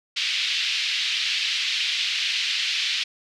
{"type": "band-pass noise", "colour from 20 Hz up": "pink", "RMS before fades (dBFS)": -25, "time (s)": [0.16, 3.04], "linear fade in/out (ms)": 10, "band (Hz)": [2500, 4400], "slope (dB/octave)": 24, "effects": []}